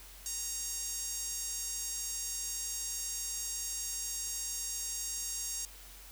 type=tone with high-pass filter; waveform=sawtooth; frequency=932.3 Hz; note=A#5; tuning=in tune; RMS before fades=-38 dBFS; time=0.26-5.65 s; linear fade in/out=0 ms; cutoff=6700 Hz; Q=2.9; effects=added 47 Hz sine -53 dBFS peak until 6.11 s + white hiss -53 dBFS RMS until 6.11 s

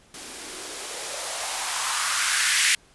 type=noise with band-pass filter sweep; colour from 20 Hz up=violet; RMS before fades=-26 dBFS; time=0.14-2.75 s; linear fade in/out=2 ms; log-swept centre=230 to 2100 Hz; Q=2.6; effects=pink hiss -56 dBFS RMS until 2.94 s + resampled to 24000 Hz

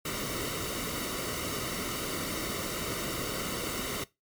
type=noise with comb filter; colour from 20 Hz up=pink; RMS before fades=-34 dBFS; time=0.05-4.04 s; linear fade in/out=5 ms; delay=1.2 ms; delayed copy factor=-0.65; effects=noise-tail reverb RT60 0.2 s tail -19 dB re dry + MP3 96 kbps

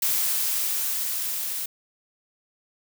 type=noise with level ramp; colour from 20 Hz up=blue; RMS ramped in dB=-23 to -30 dBFS; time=0.02-1.66 s; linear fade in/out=5 ms; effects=none

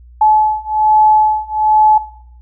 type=beating tone pair; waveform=sine; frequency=858 / 859.2 Hz; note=A5 / A5; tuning=-44 / -41 cents; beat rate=1.2 Hz; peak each=-12 dBFS; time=0.21-1.98 s; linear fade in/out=5 ms; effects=noise-tail reverb RT60 0.7 s tail -18 dB re dry + added 60 Hz sine -37 dBFS peak until 2.41 s

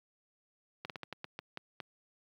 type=slowing click train; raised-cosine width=0.3 ms; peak=-24 dBFS; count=9; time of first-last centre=0.85-1.802 s; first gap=48 ms; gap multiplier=1.25; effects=high-pass 100 Hz 12 dB/octave + 11-bit

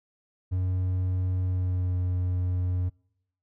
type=tone with pitch glide; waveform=triangle; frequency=92 to 90.47 Hz; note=F#2 to F#2; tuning=-9 to -38 cents; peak=-22 dBFS; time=0.51-2.9 s; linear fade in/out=20 ms; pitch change=-29 cents; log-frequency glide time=1.43-1.96 s; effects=noise-tail reverb RT60 0.8 s tail -26 dB re dry

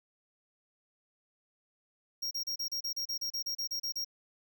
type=tone bursts; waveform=square; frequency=5588 Hz; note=F8; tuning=in tune; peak=-33 dBFS; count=15; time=2.22-4.047 s; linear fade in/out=10 ms; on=91 ms; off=33 ms; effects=none

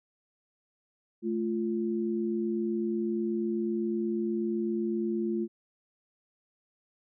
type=tone pair together; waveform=sine; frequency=218.2 / 346.3 Hz; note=A3 / F4; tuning=-14 / -15 cents; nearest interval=minor sixth; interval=799 cents; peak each=-30 / -30 dBFS; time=1.22-5.48 s; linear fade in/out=50 ms; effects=none

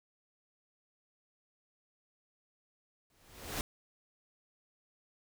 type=noise with exponential growth; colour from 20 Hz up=pink; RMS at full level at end=-34 dBFS; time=3.1-3.61 s; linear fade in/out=1 ms; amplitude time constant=110 ms; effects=none

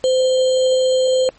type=tone with sample-and-hold; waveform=sine; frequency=515 Hz; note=C5; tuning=28 cents flat; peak=-12 dBFS; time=0.04-1.29 s; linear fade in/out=0 ms; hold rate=3675 Hz; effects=pink hiss -51 dBFS RMS until 1.38 s + MP3 32 kbps

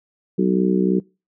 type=harmonic tone; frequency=63 Hz; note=B1; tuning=35 cents sharp; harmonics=3 / 4 / 5 / 6 / 7; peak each=-18 / -28 / -22 / -21 / -27 dBFS; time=0.38-1 s; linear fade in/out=10 ms; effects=noise-tail reverb RT60 0.3 s tail -25 dB re dry

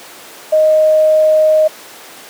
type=tone; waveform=sine; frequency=622.3 Hz; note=D#5; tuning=in tune; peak=-6 dBFS; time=0.52-1.68 s; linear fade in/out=10 ms; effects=pink hiss -34 dBFS RMS until 2.29 s + high-pass 400 Hz 12 dB/octave

